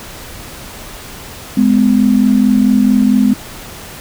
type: tone pair together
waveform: sine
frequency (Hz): 208.8 / 253.3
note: G#3 / B3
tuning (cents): +10 / +44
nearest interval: minor third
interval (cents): 334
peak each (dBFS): -10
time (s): 1.57-3.34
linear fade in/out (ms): 5
effects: pink hiss -31 dBFS RMS until 4 s